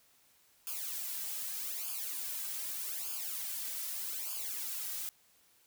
blue noise with flanger, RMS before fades -39 dBFS, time 0.67-5.09 s, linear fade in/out 0 ms, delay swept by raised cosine 0.51 to 2.91 ms, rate 0.82 Hz, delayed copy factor -0.9, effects white hiss -67 dBFS RMS until 5.66 s

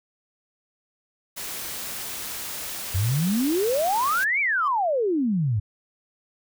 white noise, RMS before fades -33 dBFS, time 1.36-4.25 s, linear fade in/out 20 ms
sine exponential two-way sweep, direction up then down, 87.31 to 2362 to 97.1 Hz, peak -20 dBFS, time 2.94-5.6 s, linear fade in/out 10 ms, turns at 4.4 s
triangle tone with exponential growth, 1026 Hz, C6, 34 cents flat, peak -24 dBFS, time 4.52-4.68 s, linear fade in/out 5 ms, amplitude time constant 34 ms
effects none

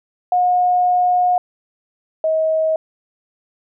sine tone pair in turn, 721 / 635.4 Hz, F#5 / D#5, -45 / +36 cents, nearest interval major second, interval 219 cents, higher first, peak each -12 / -14 dBFS, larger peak first, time 0.32-1.38 / 2.24-2.76 s, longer first, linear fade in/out 2 ms, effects none

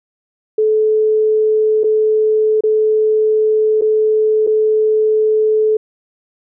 sine tone with dropouts, 432.6 Hz, A4, 29 cents flat, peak -10 dBFS, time 0.58-5.77 s, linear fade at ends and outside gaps 5 ms, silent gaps 1.835-1.841 / 2.608-2.636 / 3.812-3.819 / 4.467-4.472 s, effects none

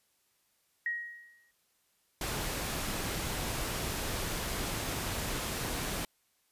sine tone with exponential decay, 1890 Hz, A#6, 23 cents sharp, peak -28 dBFS, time 0.86-1.51 s, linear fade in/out 2 ms, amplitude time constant 140 ms
pink noise, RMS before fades -35 dBFS, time 2.21-6.05 s, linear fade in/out 2 ms
effects white hiss -73 dBFS RMS until 6.51 s + resampled to 32000 Hz

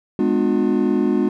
triangle chord, G# diminished seventh, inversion none, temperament just, 207.7 / 249.2 / 299 / 358.8 Hz, G#3 / B3 / D4 / F4, 0 / +16 / +31 / +47 cents, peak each -19 dBFS, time 0.19-1.29 s, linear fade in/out 2 ms, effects none

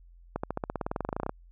accelerating click train, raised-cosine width 1 ms, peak -16 dBFS, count 20, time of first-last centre 0.36-1.294 s, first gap 75 ms, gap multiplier 0.95, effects added 43 Hz sine -51 dBFS peak until 1.51 s

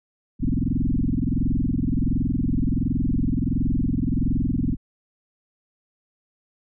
sine tone with frequency modulation, 140 Hz, C#3, 18 cents sharp, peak -19 dBFS, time 0.39-4.77 s, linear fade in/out 50 ms, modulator 21.4 Hz, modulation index 6.6, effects none

